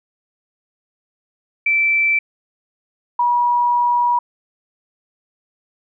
sine tone pair in turn, 2330 / 965 Hz, D7 / B5, -14 / -40 cents, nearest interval octave + minor third, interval 1526 cents, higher first, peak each -13 dBFS, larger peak neither, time 1.66-2.19 / 3.19-4.19 s, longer second, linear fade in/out 5 ms, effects none

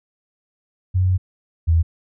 sine tone pair in turn, 92.4 / 82.32 Hz, F#2 / E2, -2 / -2 cents, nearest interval major second, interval 200 cents, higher first, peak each -14 / -12 dBFS, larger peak second, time 0.94-1.18 / 1.67-1.83 s, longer first, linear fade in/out 20 ms, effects none

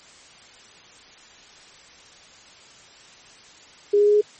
sine tone with pitch steps, 410 / 412.9 / 415.7 / 418.6 Hz, G#4 / G#4 / G#4 / G#4, -22 / -10 / +2 / +14 cents, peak -13 dBFS, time 3.93-4.214 s, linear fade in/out 10 ms, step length 71 ms, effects white hiss -48 dBFS RMS until 4.39 s + MP3 32 kbps

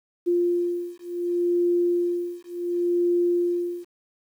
sine beating tone pair, 349.2 / 349.89 Hz, F4 / F4, 0 / +3 cents, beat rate 0.69 Hz, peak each -24 dBFS, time 0.26-3.85 s, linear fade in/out 20 ms, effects 9-bit

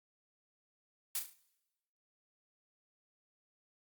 blue noise with echo, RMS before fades -35 dBFS, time 1.15-1.19 s, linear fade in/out 2 ms, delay 36 ms, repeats 4, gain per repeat -7 dB, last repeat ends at 1.334 s, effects noise-tail reverb RT60 1.0 s tail -21 dB re dry + Opus 48 kbps

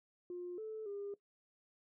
sine tone with pitch steps, 355 / 436.5 / 403.5 Hz, F4 / A4 / G#4, +28 / -14 / -50 cents, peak -40 dBFS, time 0.3-1.14 s, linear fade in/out 2 ms, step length 280 ms, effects noise-tail reverb RT60 0.1 s tail -18 dB re dry + tanh soft clip ceiling -36 dBFS

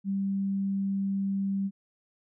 sine tone, 196 Hz, G3, in tune, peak -26 dBFS, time 0.04-1.71 s, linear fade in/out 50 ms, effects none

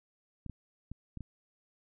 clicks, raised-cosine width 5 ms, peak -29 dBFS, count 5, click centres 0.463 / 0.497 / 0.916 / 1.173 / 1.207 s, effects none

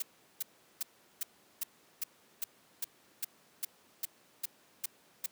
blue noise bursts, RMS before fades -34 dBFS, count 14, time 0-5.262 s, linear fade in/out 5 ms, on 23 ms, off 380 ms, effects pink hiss -64 dBFS RMS until 5.31 s + high-pass 200 Hz 12 dB/octave

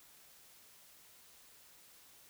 silence, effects white hiss -61 dBFS RMS until 2.29 s

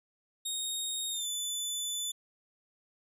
20% pulse tone with pitch glide, 3729 to 3499 Hz, A#7 to A7, 0 to -10 cents, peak -27 dBFS, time 0.45-2.12 s, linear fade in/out 10 ms, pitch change -110 cents, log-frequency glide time 1.1-1.27 s, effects none

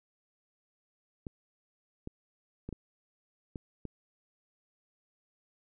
clicks, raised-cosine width 3 ms, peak -26 dBFS, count 6, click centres 1.268 / 2.074 / 2.69 / 2.727 / 3.558 / 3.853 s, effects none

